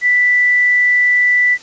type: tone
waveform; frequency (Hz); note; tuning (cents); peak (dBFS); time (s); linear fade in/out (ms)
sine; 1975.5; B6; 0; -9; 0.01-1.58; 50
effects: white hiss -39 dBFS RMS until 1.62 s + resampled to 16000 Hz